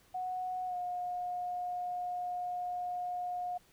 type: tone with pitch glide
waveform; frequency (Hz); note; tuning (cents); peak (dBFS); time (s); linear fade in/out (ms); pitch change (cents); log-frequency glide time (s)
sine; 736 to 717.1; F#5 to F5; -9 to +46; -34; 0.14-3.58; 10; -45; 0.66-0.76
effects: pink hiss -65 dBFS RMS until 3.72 s